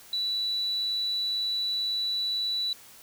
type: tone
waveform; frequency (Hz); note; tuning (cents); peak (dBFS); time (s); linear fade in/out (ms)
sine; 3951; B7; 0; -26; 0.13-2.73; 2
effects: white hiss -51 dBFS RMS until 3.02 s